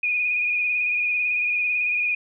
sine tone with vibrato, 2460 Hz, D#7, 20 cents flat, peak -20 dBFS, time 0.03-2.15 s, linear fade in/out 5 ms, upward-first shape square, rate 18 Hz, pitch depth 24 cents each way, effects none

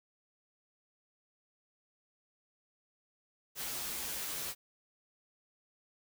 white noise with comb filter, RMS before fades -39 dBFS, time 3.55-4.55 s, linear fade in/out 50 ms, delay 10 ms, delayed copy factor -0.65, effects none

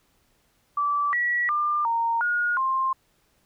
sine tone with pitch steps, 1160 / 1932 / 1196 / 924 / 1438 / 1056 Hz, D6 / B6 / D6 / A#5 / F#6 / C6, -22 / -39 / +31 / -16 / -50 / +16 cents, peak -21 dBFS, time 0.77-2.93 s, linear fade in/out 5 ms, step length 360 ms, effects pink hiss -66 dBFS RMS until 3.45 s

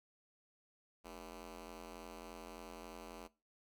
10% pulse ring-modulated tone, 174.61 Hz, F3, in tune, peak -38 dBFS, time 1.04-3.28 s, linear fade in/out 20 ms, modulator 129 Hz, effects noise-tail reverb RT60 0.3 s tail -21 dB re dry

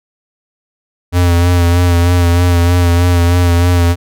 square tone with vibrato, 87.31 Hz, F2, in tune, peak -8 dBFS, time 1.12-3.96 s, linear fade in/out 50 ms, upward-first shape sine, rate 3.2 Hz, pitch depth 32 cents each way, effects none

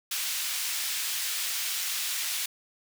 pink high-pass noise, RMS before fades -31 dBFS, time 0.11-2.46 s, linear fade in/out 5 ms, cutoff 2600 Hz, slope 12 dB/octave, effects none

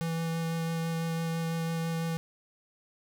square tone with vibrato, 164.81 Hz, E3, in tune, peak -30 dBFS, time 0.01-2.17 s, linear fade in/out 0 ms, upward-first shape sine, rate 6 Hz, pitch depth 9 cents each way, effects none

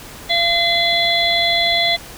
harmonic tone with a mistuned harmonic, 684 Hz, F5, 36 cents flat, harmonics 1 / 3 / 5 / 6, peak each -20 / -19 / -18 / -20 dBFS, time 0.29-1.97 s, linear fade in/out 20 ms, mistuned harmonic 6, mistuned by -15 cents, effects pink hiss -36 dBFS RMS until 2.17 s

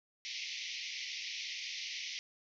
pink band-pass noise, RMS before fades -42 dBFS, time 0.25-2.19 s, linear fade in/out 0 ms, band 2000 to 6100 Hz, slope 96 dB/octave, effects none

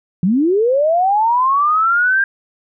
sine linear sweep, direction up, 164.81 to 1610 Hz, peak -11 dBFS, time 0.23-2.24 s, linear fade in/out 2 ms, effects none

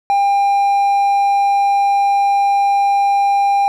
triangle tone, 800 Hz, G5, 35 cents sharp, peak -9 dBFS, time 0.1-3.68 s, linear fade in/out 0 ms, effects none

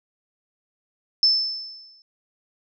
sine tone with exponential decay, 5274 Hz, E8, in tune, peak -12 dBFS, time 1.23-2.02 s, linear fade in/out 1 ms, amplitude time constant 170 ms, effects none

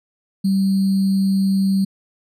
sine tone with sample-and-hold, 193.6 Hz, G3, 21 cents flat, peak -14 dBFS, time 0.44-1.85 s, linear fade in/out 10 ms, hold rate 4410 Hz, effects resampled to 32000 Hz

